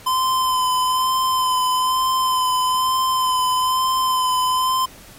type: tone with vibrato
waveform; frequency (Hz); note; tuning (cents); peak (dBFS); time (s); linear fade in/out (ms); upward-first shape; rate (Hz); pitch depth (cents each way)
square; 1025; C6; -36; -17; 0.06-4.86; 10; sine; 1.1; 19
effects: pink hiss -43 dBFS RMS until 5.18 s + MP3 64 kbps